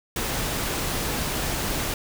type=noise; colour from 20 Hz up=pink; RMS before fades=-27 dBFS; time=0.16-1.94 s; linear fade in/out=2 ms; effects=none